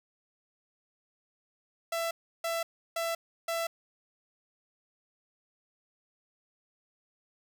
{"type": "tone bursts", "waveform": "sawtooth", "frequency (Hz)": 667, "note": "E5", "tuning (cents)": 20, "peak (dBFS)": -26, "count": 4, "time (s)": [1.92, 3.67], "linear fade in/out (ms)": 5, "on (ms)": 190, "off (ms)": 330, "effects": []}